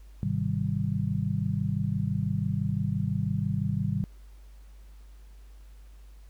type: chord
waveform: sine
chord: Ab major seventh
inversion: none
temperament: just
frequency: 103.83 / 129.78 / 155.74 / 194.67 Hz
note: Ab2 / C3 / Eb3 / G3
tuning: 0 / -14 / +2 / -12 cents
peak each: -31 dBFS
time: 0.23-4.04 s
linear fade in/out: 0 ms
effects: added 50 Hz sine -46 dBFS peak until 6.29 s + pink hiss -64 dBFS RMS until 6.29 s